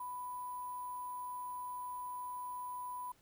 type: tone with sample-and-hold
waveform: sine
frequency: 993 Hz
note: B5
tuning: 9 cents sharp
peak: -40 dBFS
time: 0-3.12 s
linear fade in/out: 5 ms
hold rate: 11025 Hz
effects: pink hiss -69 dBFS RMS until 3.21 s